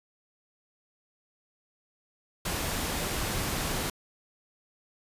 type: noise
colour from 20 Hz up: pink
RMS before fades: -31 dBFS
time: 2.45-3.9 s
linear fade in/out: 5 ms
effects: resampled to 32000 Hz